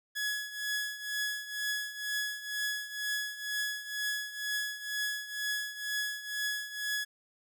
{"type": "tone with tremolo", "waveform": "sawtooth", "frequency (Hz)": 1687, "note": "G#6", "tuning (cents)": 27, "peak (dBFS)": -26, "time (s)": [0.15, 7.05], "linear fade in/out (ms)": 20, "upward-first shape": "triangle", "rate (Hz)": 2.1, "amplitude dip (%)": 80, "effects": []}